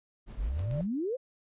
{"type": "noise with tremolo", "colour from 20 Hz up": "brown", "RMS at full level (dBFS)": -41, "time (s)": [0.26, 0.87], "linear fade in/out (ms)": 50, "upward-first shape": "sine", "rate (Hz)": 6.5, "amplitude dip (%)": 45}
{"type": "tone with exponential growth", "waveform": "sine", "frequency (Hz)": 590, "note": "D5", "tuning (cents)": 8, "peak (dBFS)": -33, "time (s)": [0.35, 0.81], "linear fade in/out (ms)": 2, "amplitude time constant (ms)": 98}
{"type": "exponential sweep", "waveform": "sine", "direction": "up", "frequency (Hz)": [41.2, 544], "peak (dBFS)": -29, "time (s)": [0.37, 1.17], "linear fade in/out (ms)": 20}
{"type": "clicks", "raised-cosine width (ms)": 0.2, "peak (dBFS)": -34, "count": 2, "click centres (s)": [0.593, 0.712]}
{"effects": ["resampled to 8000 Hz"]}